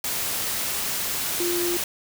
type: tone in noise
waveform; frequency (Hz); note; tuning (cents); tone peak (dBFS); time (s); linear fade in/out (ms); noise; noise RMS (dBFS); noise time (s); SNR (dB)
sine; 349.2; F4; 0; -24; 1.4-1.77; 2; white; -27; 0.04-1.84; 0
effects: none